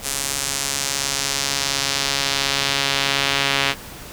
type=tone with band-pass filter sweep; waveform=sawtooth; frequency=138.59 Hz; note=C#3; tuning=in tune; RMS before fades=-22 dBFS; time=0.02-3.75 s; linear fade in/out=50 ms; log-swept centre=8700 to 2900 Hz; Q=1.2; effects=pink hiss -37 dBFS RMS until 4.12 s